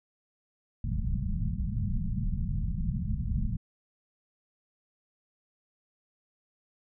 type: low-pass noise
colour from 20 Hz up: pink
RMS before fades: -30 dBFS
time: 0.84-3.57 s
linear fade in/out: 5 ms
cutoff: 220 Hz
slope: 96 dB/octave
effects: none